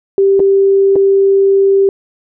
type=tone with dropouts; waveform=sine; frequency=392 Hz; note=G4; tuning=in tune; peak=-6 dBFS; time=0.18-1.89 s; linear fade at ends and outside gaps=1 ms; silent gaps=0.395-0.401 / 0.957-0.962 s; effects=none